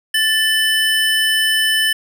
square tone pair together, 1760 / 3017 Hz, A6 / F#7, 0 / +33 cents, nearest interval major sixth, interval 933 cents, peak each -17 dBFS, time 0.14-1.93 s, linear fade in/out 5 ms, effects none

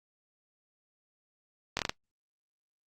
slowing click train, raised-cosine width 0.2 ms, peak -11 dBFS, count 5, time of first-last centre 1.77-1.895 s, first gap 21 ms, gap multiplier 1.27, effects noise-tail reverb RT60 0.1 s tail -21 dB re dry + Opus 48 kbps

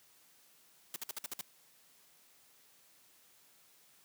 white noise bursts, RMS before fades -40 dBFS, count 7, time 0.94-1.411 s, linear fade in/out 2 ms, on 21 ms, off 54 ms, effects white hiss -65 dBFS RMS until 4.04 s + high-pass 100 Hz 12 dB/octave

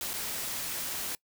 white noise with dropouts, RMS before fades -35 dBFS, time 0.01-1.15 s, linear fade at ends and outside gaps 1 ms, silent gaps 0.133-0.138 s, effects noise-tail reverb RT60 0.1 s tail -23 dB re dry

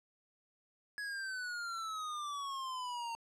square exponential sweep, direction down, 1685 to 915 Hz, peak -39 dBFS, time 0.98-3.15 s, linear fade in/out 0 ms, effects low-pass 8000 Hz 12 dB/octave

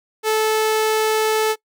sawtooth tone, 435.8 Hz, A4, 17 cents flat, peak -12 dBFS, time 0.23-1.56 s, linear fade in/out 50 ms, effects noise-tail reverb RT60 0.1 s tail -22 dB re dry

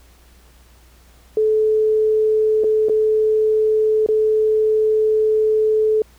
sine tone with dropouts, 433.2 Hz, A4, 27 cents flat, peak -13 dBFS, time 1.37-6.02 s, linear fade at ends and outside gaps 2 ms, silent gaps 2.637-2.642 / 2.886-2.895 / 4.063-4.087 s, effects added 60 Hz sine -48 dBFS peak until 6.18 s + pink hiss -53 dBFS RMS until 6.18 s

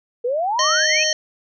sine exponential sweep, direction up, 463.4 to 2664 Hz, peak -18 dBFS, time 0.24-1.04 s, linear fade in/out 10 ms
harmonic tone, 619 Hz, D#5, 9 cents flat, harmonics 1 / 3 / 5 / 7 / 9 / 10, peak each -24 / -24 / -24 / -24 / -24 / -24 dBFS, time 0.59-1.13 s, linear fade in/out 2 ms
effects none

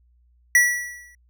square tone with exponential decay, 1945 Hz, B6, 27 cents flat, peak -11 dBFS, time 0.55-1.15 s, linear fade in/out 2 ms, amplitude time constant 130 ms, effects added 60 Hz sine -56 dBFS peak until 1.29 s

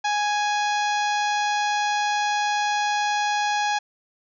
harmonic tone with a mistuned harmonic, 830.6 Hz, G#5, in tune, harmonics 1 / 2 / 3 / 4 / 5 / 6 / 7 / 8, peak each -22 / -28 / -32 / -34 / -36 / -38 / -39 / -40 dBFS, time 0.04-3.79 s, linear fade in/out 10 ms, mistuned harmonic 4, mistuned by +16 cents, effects none

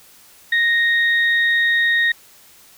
sine tone pair together, 1864.7 / 3721 Hz, A#6 / A#7, 0 / -4 cents, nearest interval octave, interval 1196 cents, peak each -14 / -24 dBFS, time 0.52-2.12 s, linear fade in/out 5 ms, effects white hiss -48 dBFS RMS until 2.77 s

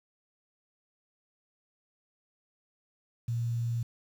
sine tone with quantisation, 117.7 Hz, A#2, 17 cents sharp, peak -28 dBFS, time 3.28-3.83 s, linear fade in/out 5 ms, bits 9, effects none

